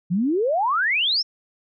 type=exponential sweep; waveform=sine; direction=up; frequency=163.5 to 5588 Hz; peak=-18 dBFS; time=0.1-1.23 s; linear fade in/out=20 ms; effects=none